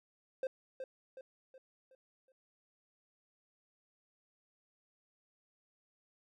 triangle tone with echo, 523.3 Hz, C5, in tune, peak -31 dBFS, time 0.43-0.47 s, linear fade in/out 2 ms, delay 370 ms, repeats 5, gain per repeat -7 dB, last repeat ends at 2.32 s, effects none

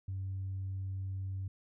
sine tone, 95.7 Hz, G2, 41 cents flat, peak -34 dBFS, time 0.08-1.48 s, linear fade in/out 5 ms, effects tanh soft clip ceiling -32 dBFS

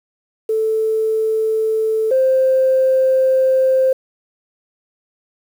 sine tone pair in turn, 440 / 523.9 Hz, A4 / C5, 0 / +2 cents, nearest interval minor third, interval 302 cents, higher second, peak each -14 / -10 dBFS, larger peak second, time 0.49-2.11 / 2.11-3.93 s, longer second, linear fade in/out 5 ms, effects tanh soft clip ceiling -6 dBFS + 7-bit

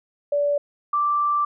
sine tone pair in turn, 578 / 1173.2 Hz, D5 / D6, -28 / -2 cents, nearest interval octave, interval 1226 cents, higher second, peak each -18 dBFS, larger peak neither, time 0.32-0.58 / 0.93-1.45 s, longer second, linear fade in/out 5 ms, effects none

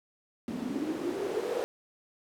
white noise with band-pass filter sweep, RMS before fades -33 dBFS, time 0.48-1.64 s, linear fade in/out 0 ms, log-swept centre 230 to 500 Hz, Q 7.8, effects none

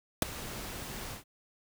pink noise with ADSR envelope, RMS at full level -22 dBFS, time 0.22-1.24 s, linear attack 3 ms, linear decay 11 ms, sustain -19 dB, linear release 120 ms, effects none

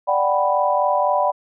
sine chord, G major seventh, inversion second, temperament equal, 587.3 / 740 / 784 / 987.8 Hz, D5 / F#5 / G5 / B5, 0 / 0 / 0 / 0 cents, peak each -20 / -22 / -23 / -20 dBFS, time 0.07-1.32 s, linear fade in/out 20 ms, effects none

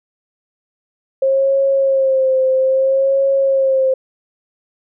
sine tone with vibrato, 534 Hz, C5, 35 cents sharp, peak -11 dBFS, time 1.22-3.94 s, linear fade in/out 5 ms, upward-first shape sine, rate 0.61 Hz, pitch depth 38 cents each way, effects none

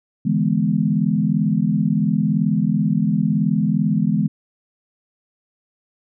sine chord, E dominant seventh, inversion third, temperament equal, 146.83 / 164.81 / 207.7 / 246.9 Hz, D3 / E3 / G#3 / B3, 0 / 0 / 0 / 0 cents, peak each -24 / -20 / -19 / -23 dBFS, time 0.25-4.28 s, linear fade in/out 10 ms, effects none

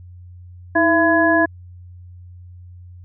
harmonic tone with a mistuned harmonic, 336.3 Hz, E4, 35 cents sharp, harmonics 1 / 2 / 3 / 5, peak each -17 / -17 / -22 / -17 dBFS, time 0.75-1.46 s, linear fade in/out 10 ms, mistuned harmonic 1, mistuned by -81 cents, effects added 89 Hz sine -37 dBFS peak until 3.04 s

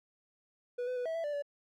triangle tone with pitch steps, 489.4 / 503 / 493.3 / 650 / 662 / 587 / 575 Hz, B4 / B4 / B4 / E5 / E5 / D5 / D5, -16 / +32 / -2 / -24 / +7 / -1 / -37 cents, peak -31 dBFS, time 0.78-1.424 s, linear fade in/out 10 ms, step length 92 ms, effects none

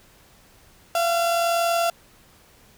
35% pulse tone pair together, 681 / 721.5 Hz, F5 / F#5, -44 / -44 cents, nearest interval minor second, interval 100 cents, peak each -18 / -30 dBFS, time 0.95-1.9 s, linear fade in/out 2 ms, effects pink hiss -54 dBFS RMS until 2.77 s

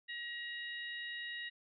harmonic tone, 950 Hz, A#5, 33 cents sharp, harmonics 2 / 3 / 4, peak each -42 / -48 / -48 dBFS, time 0.08-1.5 s, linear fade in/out 20 ms, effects none

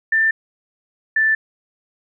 sine tone pair in turn, 1783 / 1763.5 Hz, A6 / A6, +22 / +3 cents, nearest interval unison, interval 19 cents, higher first, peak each -13 dBFS, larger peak neither, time 0.12-0.31 / 1.16-1.35 s, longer neither, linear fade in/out 5 ms, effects none

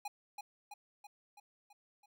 square tone with echo, 823 Hz, G#5, 16 cents flat, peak -39 dBFS, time 0.05-0.08 s, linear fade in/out 5 ms, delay 330 ms, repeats 6, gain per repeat -4 dB, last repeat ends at 2.06 s, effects none

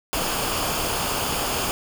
pink noise with comb filter, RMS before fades -25 dBFS, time 0.13-1.71 s, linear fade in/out 0 ms, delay 0.51 ms, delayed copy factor -0.5, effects none

